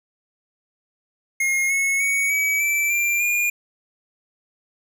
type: tone with pitch steps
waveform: square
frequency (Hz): 2145 / 2189 / 2234 / 2279 / 2326 / 2373 / 2422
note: C7 / C#7 / C#7 / C#7 / D7 / D7 / D#7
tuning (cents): +42 / -22 / +13 / +47 / -17 / +17 / -47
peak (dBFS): -19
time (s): 1.4-3.5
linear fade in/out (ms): 5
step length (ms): 300
effects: none